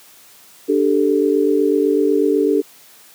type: chord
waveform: sine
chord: D suspended fourth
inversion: none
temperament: equal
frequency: 293.7 / 392 / 440 Hz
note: D4 / G4 / A4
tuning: 0 / 0 / 0 cents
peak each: -17 dBFS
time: 0.68-2.62 s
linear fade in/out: 20 ms
effects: white hiss -46 dBFS RMS until 3.14 s + high-pass 150 Hz 12 dB/octave